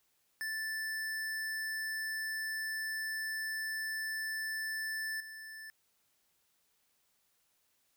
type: tone with level steps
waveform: square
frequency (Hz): 1760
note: A6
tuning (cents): 0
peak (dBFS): -36 / -46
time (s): 0.41-5.7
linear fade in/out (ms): 0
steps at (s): 5.2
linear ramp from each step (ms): 5
effects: white hiss -75 dBFS RMS until 7.96 s